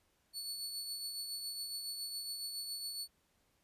sawtooth tone with tremolo, 4435 Hz, C#8, in tune, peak -35 dBFS, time 0.33-3.08 s, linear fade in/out 50 ms, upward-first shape triangle, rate 7.2 Hz, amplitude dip 45%, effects pink hiss -75 dBFS RMS until 3.63 s + resampled to 32000 Hz

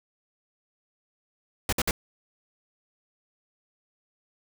pink noise bursts, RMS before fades -25 dBFS, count 3, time 1.69-1.91 s, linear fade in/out 2 ms, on 36 ms, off 56 ms, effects none

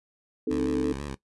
sine chord, A diminished, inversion first, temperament equal, 261.6 / 311.1 / 440 Hz, C4 / Eb4 / A4, 0 / 0 / 0 cents, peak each -28 dBFS, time 0.47-0.93 s, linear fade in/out 5 ms
10% pulse tone with vibrato, 70 Hz, C#2, 18 cents sharp, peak -25 dBFS, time 0.5-1.15 s, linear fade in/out 10 ms, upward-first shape square, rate 6 Hz, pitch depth 67 cents each way
effects noise-tail reverb RT60 0.1 s tail -17 dB re dry + resampled to 24000 Hz

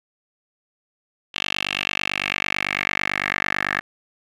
10% pulse tone with band-pass filter sweep, 49 Hz, G1, in tune, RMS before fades -25 dBFS, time 1.34-3.81 s, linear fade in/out 10 ms, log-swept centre 3000 to 1800 Hz, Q 4, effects resampled to 24000 Hz

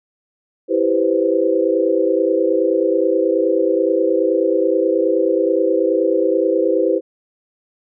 sine chord, C major seventh, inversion first, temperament equal, 329.6 / 392 / 493.9 / 523.3 Hz, E4 / G4 / B4 / C5, 0 / 0 / 0 / 0 cents, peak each -19 dBFS, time 0.68-7.01 s, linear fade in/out 50 ms, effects none

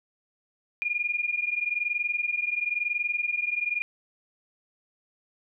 sine tone pair together, 2413 / 2434 Hz, D7 / D#7, +46 / -39 cents, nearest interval unison, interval 15 cents, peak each -29 / -28 dBFS, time 0.82-3.82 s, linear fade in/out 0 ms, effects none

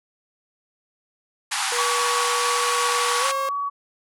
pink band-pass noise, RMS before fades -25 dBFS, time 1.51-3.32 s, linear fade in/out 10 ms, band 770 to 11000 Hz, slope 96 dB/octave
sawtooth tone with pitch glide, 482.5 to 538.5 Hz, B4 to C5, -40 to +50 cents, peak -23 dBFS, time 1.72-3.49 s, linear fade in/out 2 ms, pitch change +190 cents, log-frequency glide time 3.2-3.26 s
sine tone with vibrato, 1127 Hz, C#6, 28 cents sharp, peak -23 dBFS, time 1.77-3.7 s, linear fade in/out 20 ms, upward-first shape sine, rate 1.8 Hz, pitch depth 8 cents each way
effects none

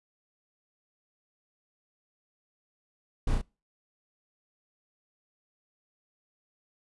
brown noise with echo, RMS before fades -28 dBFS, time 3.27-3.35 s, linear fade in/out 5 ms, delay 33 ms, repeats 2, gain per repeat -2 dB, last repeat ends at 3.416 s, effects noise-tail reverb RT60 0.3 s tail -24 dB re dry + resampled to 24000 Hz

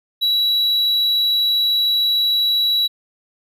triangle tone, 3911 Hz, B7, 18 cents flat, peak -13 dBFS, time 0.21-2.88 s, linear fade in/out 20 ms, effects none

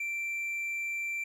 triangle tone, 2349 Hz, D7, in tune, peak -30 dBFS, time 0-1.24 s, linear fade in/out 5 ms, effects none

